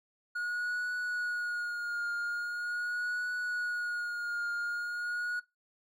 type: tone with vibrato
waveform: triangle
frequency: 1442 Hz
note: F#6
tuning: 45 cents flat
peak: -30 dBFS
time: 0.35-5.4 s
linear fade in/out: 10 ms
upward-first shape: triangle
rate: 0.42 Hz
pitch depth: 37 cents each way
effects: noise-tail reverb RT60 0.2 s tail -18 dB re dry